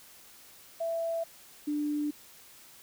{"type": "tone pair in turn", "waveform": "sine", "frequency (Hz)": [664, 295.8], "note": ["E5", "D4"], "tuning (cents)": [12, 13], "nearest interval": "octave + major second", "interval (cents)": 1399, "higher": "first", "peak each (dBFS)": [-29, -28], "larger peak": "second", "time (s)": [[0.8, 1.24], [1.67, 2.11]], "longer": "neither", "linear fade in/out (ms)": 10, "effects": ["white hiss -54 dBFS RMS until 2.82 s"]}